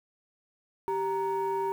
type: tone pair together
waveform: sine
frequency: 390.3 / 932.3 Hz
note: G4 / A#5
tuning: -8 / 0 cents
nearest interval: octave + minor third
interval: 1508 cents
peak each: -28 dBFS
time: 0.88-1.72 s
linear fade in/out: 0 ms
effects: tanh soft clip ceiling -23 dBFS + 9-bit